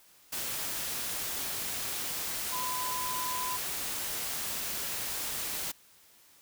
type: tone in noise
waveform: sine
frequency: 1006 Hz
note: B5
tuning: 32 cents sharp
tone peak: -34 dBFS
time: 2.52-3.57 s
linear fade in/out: 10 ms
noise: white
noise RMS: -35 dBFS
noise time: 0.32-5.72 s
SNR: -2 dB
effects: white hiss -60 dBFS RMS until 6.41 s